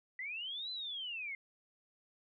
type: linear two-way sweep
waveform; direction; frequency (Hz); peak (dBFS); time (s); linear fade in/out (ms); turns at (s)
sine; up then down; 1947 to 4072 to 2090; -39; 0.19-1.35; 2; 0.71
effects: none